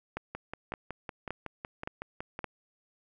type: two click trains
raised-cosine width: 0.5 ms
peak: -19 / -22 dBFS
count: 5 / 12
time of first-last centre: 0.17-2.443 / 0.35-2.391 s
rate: 1.76 / 5.39 Hz
effects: none